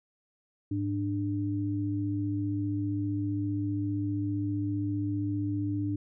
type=tone pair together; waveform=sine; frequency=103.83 / 296.3 Hz; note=G#2 / D4; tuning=0 / +15 cents; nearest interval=octave + tritone; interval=1815 cents; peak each=-31 / -30 dBFS; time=0.71-5.96 s; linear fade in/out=5 ms; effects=none